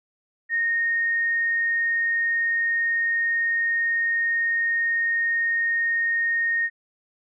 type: tone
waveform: sine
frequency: 1851 Hz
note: A#6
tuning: 13 cents flat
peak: -20 dBFS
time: 0.49-6.7 s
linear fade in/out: 50 ms
effects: none